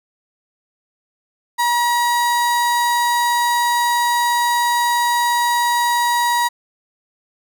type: tone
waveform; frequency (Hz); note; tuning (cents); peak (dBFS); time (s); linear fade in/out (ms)
35% pulse; 957; A#5; +45; -13; 1.58-6.49; 20
effects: none